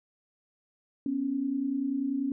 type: tone pair together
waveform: sine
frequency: 247 / 277.2 Hz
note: B3 / C#4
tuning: 0 / 0 cents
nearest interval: major second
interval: 200 cents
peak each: -33 / -28 dBFS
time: 1.06-2.32 s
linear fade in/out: 2 ms
effects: none